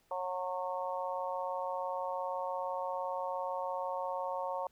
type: harmonic tone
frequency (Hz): 182.6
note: F#3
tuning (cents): -23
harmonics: 3 / 4 / 5 / 6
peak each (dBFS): -38 / -41 / -38 / -42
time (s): 0.11-4.67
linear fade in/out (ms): 2
effects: pink hiss -71 dBFS RMS until 4.71 s